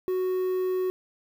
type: tone with quantisation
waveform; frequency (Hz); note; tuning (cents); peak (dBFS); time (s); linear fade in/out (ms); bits
triangle; 370; F#4; 0; -22; 0.08-0.9; 0; 8
effects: none